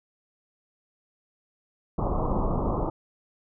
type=low-pass noise; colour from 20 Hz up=pink; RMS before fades=-26 dBFS; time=1.98-2.9 s; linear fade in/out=5 ms; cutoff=1200 Hz; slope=96 dB/octave; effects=none